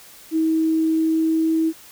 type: tone with pitch glide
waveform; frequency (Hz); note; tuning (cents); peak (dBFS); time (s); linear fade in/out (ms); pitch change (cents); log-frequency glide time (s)
sine; 320.1 to 322; D#4 to E4; +49 to -41; -16; 0.31-1.73; 50; +10; 0.96-1.5
effects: white hiss -45 dBFS RMS until 1.91 s